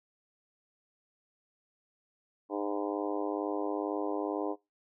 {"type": "harmonic tone with a mistuned harmonic", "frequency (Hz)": 102.2, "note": "G#2", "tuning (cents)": -27, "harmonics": [3, 4, 5, 6, 7, 8, 9, 10], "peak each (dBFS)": [-35, -37, -39, -41, -42, -43, -44, -45], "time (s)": [2.49, 4.56], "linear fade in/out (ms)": 50, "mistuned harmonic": 9, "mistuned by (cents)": 34, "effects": ["noise-tail reverb RT60 0.2 s tail -22 dB re dry"]}